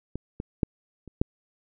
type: clicks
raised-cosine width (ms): 3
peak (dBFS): -19 / -19 / -9 / -30 / -8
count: 5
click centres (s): 0.156 / 0.401 / 0.632 / 1.077 / 1.215
effects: none